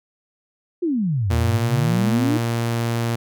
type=exponential two-way sweep; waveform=sine; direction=down then up; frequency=370 to 77.78 to 317.4 Hz; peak=-18 dBFS; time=0.82-2.38 s; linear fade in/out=10 ms; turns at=1.35 s
type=tone; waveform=sawtooth; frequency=116.8 Hz; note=A#2; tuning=4 cents sharp; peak=-16 dBFS; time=1.3-3.16 s; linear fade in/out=10 ms
effects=none